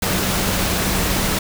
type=tone in noise; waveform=sine; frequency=189.4 Hz; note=F#3; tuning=41 cents sharp; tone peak=-26 dBFS; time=0.02-1.39 s; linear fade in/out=5 ms; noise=pink; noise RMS=-20 dBFS; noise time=0.02-1.39 s; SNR=-9 dB; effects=none